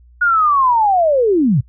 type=linear sweep; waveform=sine; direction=down; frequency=1459 to 108.1 Hz; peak=-10 dBFS; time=0.21-1.61 s; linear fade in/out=10 ms; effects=noise-tail reverb RT60 0.1 s tail -24 dB re dry + added 60 Hz sine -43 dBFS peak until 1.68 s